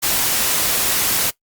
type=noise; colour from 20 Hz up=white; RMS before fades=-18 dBFS; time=0.02-1.31 s; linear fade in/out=20 ms; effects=noise-tail reverb RT60 0.1 s tail -19 dB re dry + Opus 48 kbps